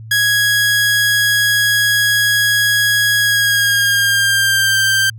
sawtooth tone with pitch glide, 1661.2 to 1571.6 Hz, G#6 to G6, 0 to +4 cents, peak -8 dBFS, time 0.11-5.1 s, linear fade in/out 5 ms, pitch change -96 cents, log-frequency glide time 3.19-4.75 s, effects added 111 Hz sine -30 dBFS peak until 5.18 s

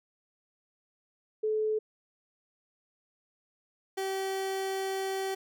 sine / 30% pulse tone pair in turn, 432.1 / 385 Hz, A4 / G4, -31 / -31 cents, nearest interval major second, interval 200 cents, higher first, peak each -26 / -28 dBFS, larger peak first, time 1.43-1.79 / 3.97-5.35 s, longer second, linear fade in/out 10 ms, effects none

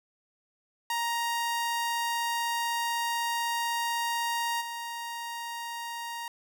sawtooth tone with level steps, 936 Hz, A#5, 7 cents sharp, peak -24 / -31 dBFS, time 0.9-6.28 s, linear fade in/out 2 ms, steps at 4.6 s, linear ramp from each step 20 ms, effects none

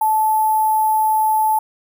sine tone with sample-and-hold, 869 Hz, A5, 22 cents flat, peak -13 dBFS, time 0.01-1.59 s, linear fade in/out 5 ms, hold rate 11025 Hz, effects none

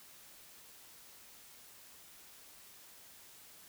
silence, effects white hiss -57 dBFS RMS until 3.68 s

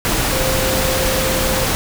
sine tone in noise, 523.3 Hz, C5, in tune, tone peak -21 dBFS, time 0.32-1.65 s, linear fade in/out 0 ms, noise pink, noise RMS -18 dBFS, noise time 0.05-1.75 s, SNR -6 dB, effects none

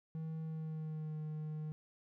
triangle tone with pitch glide, 159.7 to 154.08 Hz, D#3 to D#3, +45 to -17 cents, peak -37 dBFS, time 0.15-1.72 s, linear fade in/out 0 ms, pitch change -62 cents, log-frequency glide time 0.42-1.19 s, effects none

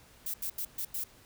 violet noise bursts at uneven times, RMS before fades -35 dBFS, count 5, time 0.26-0.34 / 0.42-0.5 / 0.58-0.65 / 0.78-0.85 / 0.94-1.04 s, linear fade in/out 5 ms, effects pink hiss -58 dBFS RMS until 1.25 s

